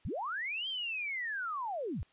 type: linear two-way sweep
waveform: sine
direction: up then down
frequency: 43.36 to 3207 to 43.71 Hz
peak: -34 dBFS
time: 0.05-2.03 s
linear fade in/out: 0 ms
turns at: 0.68 s
effects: white hiss -67 dBFS RMS until 2.12 s + resampled to 8000 Hz